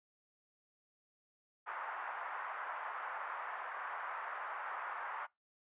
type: band-pass noise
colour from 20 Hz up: pink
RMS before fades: -43 dBFS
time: 1.66-5.27 s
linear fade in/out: 20 ms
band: 850 to 1600 Hz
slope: 24 dB/octave
effects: noise-tail reverb RT60 0.2 s tail -23 dB re dry + resampled to 8000 Hz